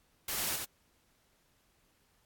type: noise with echo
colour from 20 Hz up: white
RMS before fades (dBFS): -35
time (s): 0.28-0.56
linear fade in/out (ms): 5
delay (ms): 89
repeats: 1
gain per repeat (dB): -4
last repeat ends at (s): 0.649
effects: pink hiss -71 dBFS RMS until 2.25 s + AAC 64 kbps